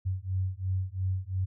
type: beating tone pair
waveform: sine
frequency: 92.5 / 95.4 Hz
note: F#2 / G2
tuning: 0 / -47 cents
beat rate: 2.9 Hz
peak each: -31 / -31 dBFS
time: 0.05-1.46 s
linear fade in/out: 20 ms
effects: none